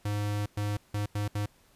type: tone bursts at uneven times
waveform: square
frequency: 103.5 Hz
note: G#2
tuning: 5 cents flat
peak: -29 dBFS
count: 5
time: 0.05-0.46 / 0.57-0.77 / 0.94-1.06 / 1.15-1.28 / 1.35-1.46 s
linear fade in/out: 5 ms
effects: pink hiss -63 dBFS RMS until 1.75 s + resampled to 32000 Hz